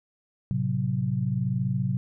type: chord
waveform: sine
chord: F# diminished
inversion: first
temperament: equal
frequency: 110 / 130.81 / 185 Hz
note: A2 / C3 / F#3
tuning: 0 / 0 / 0 cents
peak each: -30 / -26 / -29 dBFS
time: 0.51-1.97 s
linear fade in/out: 0 ms
effects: none